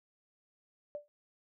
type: tone with exponential decay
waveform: sine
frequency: 587.3 Hz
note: D5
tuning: in tune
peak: -34 dBFS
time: 0.95-1.08 s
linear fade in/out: 0 ms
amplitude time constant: 27 ms
effects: none